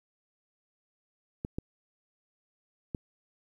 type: clicks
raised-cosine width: 3 ms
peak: -20 dBFS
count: 3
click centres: 1.449 / 1.585 / 2.948 s
effects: 10-bit